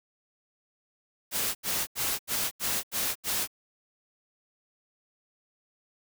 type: noise bursts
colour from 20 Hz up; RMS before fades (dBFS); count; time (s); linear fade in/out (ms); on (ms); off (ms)
white; -29; 7; 1.31-3.476; 50; 240; 81
effects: none